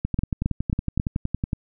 two click trains, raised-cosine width 5 ms, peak -9 / -11 dBFS, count 4 / 17, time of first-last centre 0.19-0.999 / 0.05-1.531 s, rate 3.71 / 10.8 Hz, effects none

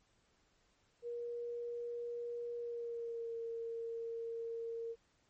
sine tone with pitch glide, 475.4 to 460 Hz, A#4 to A#4, +34 to -23 cents, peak -39 dBFS, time 1.02-4.96 s, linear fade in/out 50 ms, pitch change -57 cents, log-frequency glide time 2.56-3.36 s, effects pink hiss -74 dBFS RMS until 5.29 s + MP3 32 kbps

